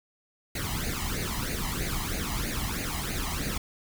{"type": "noise with flanger", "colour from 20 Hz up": "pink", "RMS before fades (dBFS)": -31, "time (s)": [0.55, 3.58], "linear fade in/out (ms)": 5, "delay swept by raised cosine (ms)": [0.45, 1.02], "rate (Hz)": 3.1, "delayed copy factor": 0.75, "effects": []}